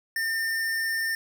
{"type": "tone", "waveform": "square", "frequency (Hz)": 1806, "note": "A6", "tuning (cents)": 45, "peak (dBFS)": -26, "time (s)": [0.16, 1.15], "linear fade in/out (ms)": 2, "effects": []}